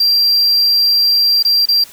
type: tone with dropouts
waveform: triangle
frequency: 4731 Hz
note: D8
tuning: 12 cents sharp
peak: -8 dBFS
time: 0-1.84 s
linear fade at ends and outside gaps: 5 ms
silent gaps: 1.427-1.449 / 1.656-1.686 s
effects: white hiss -39 dBFS RMS until 1.92 s